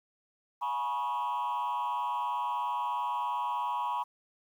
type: tone with frequency modulation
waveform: sine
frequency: 973 Hz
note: B5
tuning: 26 cents flat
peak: -27 dBFS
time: 0.61-4.04 s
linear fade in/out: 20 ms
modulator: 129 Hz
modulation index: 1
effects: tanh soft clip ceiling -28 dBFS + 10-bit